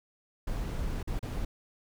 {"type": "noise with dropouts", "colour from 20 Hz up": "brown", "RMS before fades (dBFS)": -33, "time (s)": [0.47, 1.45], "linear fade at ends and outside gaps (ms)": 5, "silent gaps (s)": [[1.029, 1.074], [1.193, 1.227]], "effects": []}